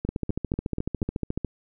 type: two click trains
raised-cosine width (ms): 3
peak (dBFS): -15 / -14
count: 5 / 20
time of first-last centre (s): 0.05-1.028 / 0.09-1.447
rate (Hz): 4.09 / 14
effects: none